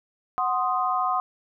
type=chord; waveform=sine; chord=C diminished; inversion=second; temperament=equal; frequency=740 / 1046.5 / 1244.5 Hz; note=Gb5 / C6 / Eb6; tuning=0 / 0 / 0 cents; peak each=-26 dBFS; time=0.38-1.2 s; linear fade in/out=0 ms; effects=none